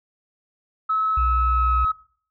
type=tone with pitch glide; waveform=sine; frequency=1294 to 1282.1 Hz; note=E6 to E6; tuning=-32 to -48 cents; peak=-18 dBFS; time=0.89-1.92 s; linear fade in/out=10 ms; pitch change=-16 cents; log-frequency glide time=1.47-1.77 s
type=tone; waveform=sine; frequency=62 Hz; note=B1; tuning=7 cents sharp; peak=-19 dBFS; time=1.17-1.85 s; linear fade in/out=5 ms
effects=noise-tail reverb RT60 0.5 s tail -20 dB re dry + tanh soft clip ceiling -11 dBFS